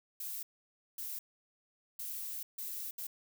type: noise bursts at uneven times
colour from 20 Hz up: violet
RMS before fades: -41 dBFS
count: 5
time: 0.2-0.43 / 0.98-1.19 / 1.99-2.43 / 2.58-2.91 / 2.98-3.07 s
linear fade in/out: 5 ms
effects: none